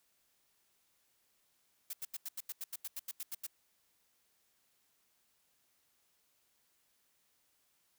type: noise bursts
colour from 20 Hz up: blue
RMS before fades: -41 dBFS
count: 14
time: 1.9-3.467 s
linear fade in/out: 5 ms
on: 33 ms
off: 85 ms
effects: white hiss -75 dBFS RMS until 7.98 s